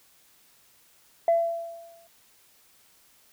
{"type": "tone with exponential decay", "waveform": "sine", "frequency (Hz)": 673, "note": "E5", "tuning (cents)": 36, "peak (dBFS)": -15, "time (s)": [1.28, 2.07], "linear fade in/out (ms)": 2, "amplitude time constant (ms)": 170, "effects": ["tanh soft clip ceiling -14 dBFS", "white hiss -60 dBFS RMS until 3.32 s"]}